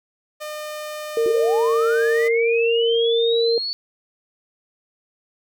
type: tone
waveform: sawtooth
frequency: 606 Hz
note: D#5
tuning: 46 cents flat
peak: -25 dBFS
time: 0.4-2.29 s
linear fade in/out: 20 ms
type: tone with pitch glide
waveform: sine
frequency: 458.4 to 462.4 Hz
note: A#4 to A#4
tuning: -29 to -14 cents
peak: -16 dBFS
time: 1.17-3.58 s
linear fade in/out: 2 ms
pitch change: +15 cents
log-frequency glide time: 1.8-2.53 s
type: linear sweep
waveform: sine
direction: up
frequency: 340.4 to 4483 Hz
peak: -23 dBFS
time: 1.26-3.73 s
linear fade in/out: 0 ms
effects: none